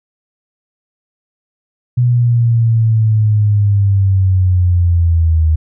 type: linear sweep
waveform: sine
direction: down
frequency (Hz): 123.47 to 78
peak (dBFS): -8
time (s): 1.97-5.56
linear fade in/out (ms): 10
effects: none